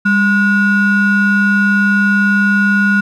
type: ring-modulated tone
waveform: triangle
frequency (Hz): 623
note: D#5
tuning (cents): +2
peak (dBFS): -4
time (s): 0.05-3.01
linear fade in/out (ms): 10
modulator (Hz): 824
effects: none